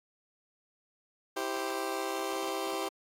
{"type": "chord", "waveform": "20% pulse", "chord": "C major", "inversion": "first", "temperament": "just", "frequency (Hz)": [327, 392.4, 523.3], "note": ["E4", "G4", "C5"], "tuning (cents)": [-14, 2, 0], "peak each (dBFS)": [-33, -30, -33], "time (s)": [1.36, 2.89], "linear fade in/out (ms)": 10, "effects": ["AAC 48 kbps"]}